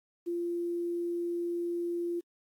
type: tone with quantisation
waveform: sine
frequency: 345.2 Hz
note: F4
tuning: 20 cents flat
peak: -30 dBFS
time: 0.26-2.21 s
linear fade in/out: 20 ms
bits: 10
effects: AAC 64 kbps